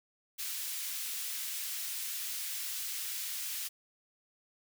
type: high-pass noise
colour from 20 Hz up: white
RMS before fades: -38 dBFS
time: 0.38-3.69 s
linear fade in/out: 20 ms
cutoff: 2100 Hz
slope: 12 dB/octave
effects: none